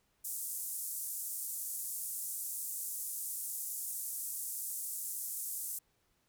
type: band-pass noise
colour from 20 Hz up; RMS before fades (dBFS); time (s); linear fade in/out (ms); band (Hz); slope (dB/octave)
white; -40; 0.24-5.79; 10; 7700 to 14000; 24
effects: pink hiss -75 dBFS RMS until 6.28 s